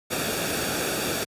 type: noise with comb filter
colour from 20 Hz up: pink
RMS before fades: -27 dBFS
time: 0.1-1.25 s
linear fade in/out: 20 ms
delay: 0.98 ms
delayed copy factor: -0.6
effects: high-pass 80 Hz 12 dB/octave + resampled to 32000 Hz